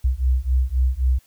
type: beating tone pair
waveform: sine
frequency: 62.2 / 66 Hz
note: B1 / C2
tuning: +13 / +16 cents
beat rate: 3.8 Hz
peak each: -19 dBFS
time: 0.04-1.19 s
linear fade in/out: 10 ms
effects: tanh soft clip ceiling -9 dBFS + white hiss -58 dBFS RMS until 1.26 s